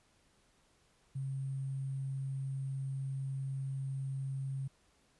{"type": "tone with sample-and-hold", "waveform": "sine", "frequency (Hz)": 135.2, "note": "C#3", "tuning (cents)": -43, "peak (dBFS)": -35, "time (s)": [1.15, 4.68], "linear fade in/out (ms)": 10, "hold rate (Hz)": 8820, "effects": ["pink hiss -70 dBFS RMS until 5.19 s", "resampled to 24000 Hz"]}